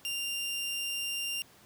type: tone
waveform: sawtooth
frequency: 2789 Hz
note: F7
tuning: 3 cents flat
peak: -29 dBFS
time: 0.05-1.42 s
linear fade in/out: 0 ms
effects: pink hiss -58 dBFS RMS until 1.65 s + high-pass 100 Hz 12 dB/octave